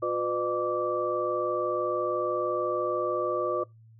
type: tone cluster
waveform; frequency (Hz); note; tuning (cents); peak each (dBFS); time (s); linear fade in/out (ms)
sine; 356.8 / 503 / 603 / 1163; F4 / B4 / D5 / D6; +37 / +32 / +46 / -17; -31; 0.02-3.64; 10
effects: noise-tail reverb RT60 0.2 s tail -23 dB re dry + added 112 Hz sine -51 dBFS peak until 3.99 s